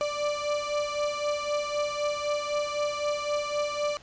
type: beating tone pair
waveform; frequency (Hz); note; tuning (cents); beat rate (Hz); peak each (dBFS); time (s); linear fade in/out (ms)
35% pulse; 587.3 / 591.2; D5 / D5; 0 / +11; 3.9; -27 / -30; 0.01-3.97; 0
effects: pink hiss -53 dBFS RMS until 4.02 s + resampled to 16000 Hz